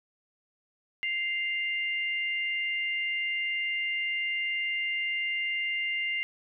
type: tone pair together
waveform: sine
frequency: 2093 / 2794 Hz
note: C7 / F7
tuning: 0 / 0 cents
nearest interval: perfect fourth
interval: 500 cents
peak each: -29 / -33 dBFS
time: 1.03-6.23 s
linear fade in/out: 0 ms
effects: none